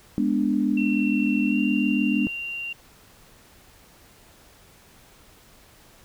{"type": "chord", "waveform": "sine", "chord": "G# diminished", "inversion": "none", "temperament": "equal", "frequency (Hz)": [207.7, 246.9, 293.7], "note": ["G#3", "B3", "D4"], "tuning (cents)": [0, 0, 0], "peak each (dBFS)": -24, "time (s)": [0.18, 2.27], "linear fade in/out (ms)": 0}
{"type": "tone with pitch glide", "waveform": "sine", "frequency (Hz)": [2715, 2769], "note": ["F7", "F7"], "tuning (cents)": [-50, -15], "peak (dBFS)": -29, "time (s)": [0.77, 2.73], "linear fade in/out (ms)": 5, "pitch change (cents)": 35, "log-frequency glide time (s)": [1.47, 1.59]}
{"effects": ["pink hiss -53 dBFS RMS until 6.04 s"]}